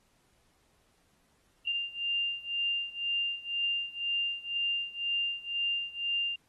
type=beating tone pair; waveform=sine; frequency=2794 / 2796 Hz; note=F7 / F7; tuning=0 / +1 cents; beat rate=2 Hz; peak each=-32 / -34 dBFS; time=1.67-6.36 s; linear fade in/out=5 ms; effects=pink hiss -70 dBFS RMS until 6.48 s + AAC 32 kbps